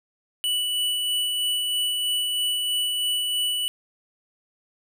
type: tone with tremolo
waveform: square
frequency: 2960 Hz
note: F#7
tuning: in tune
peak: -22 dBFS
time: 0.44-3.68 s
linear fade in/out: 0 ms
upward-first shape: sine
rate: 3.1 Hz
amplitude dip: 25%
effects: none